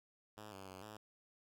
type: tone with pitch steps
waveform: 5% pulse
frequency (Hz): 106.2 / 96.6 / 94 / 106.6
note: G#2 / G2 / F#2 / G#2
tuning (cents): +39 / -25 / +28 / +46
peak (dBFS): -39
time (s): 0.37-0.97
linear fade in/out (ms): 5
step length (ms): 150
effects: none